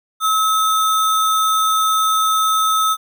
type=tone with sample-and-hold; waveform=sine; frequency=1291 Hz; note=E6; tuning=37 cents flat; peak=-13 dBFS; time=0.2-2.97 s; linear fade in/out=50 ms; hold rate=4900 Hz; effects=none